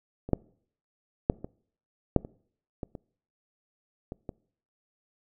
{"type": "clicks", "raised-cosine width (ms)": 2, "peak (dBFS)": [-24, -8, -6, -23, -6, -27, -21, -26, -23, -22], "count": 10, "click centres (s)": [0.29, 0.333, 1.299, 1.445, 2.163, 2.249, 2.832, 2.952, 4.121, 4.292], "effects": ["noise-tail reverb RT60 0.6 s tail -25 dB re dry"]}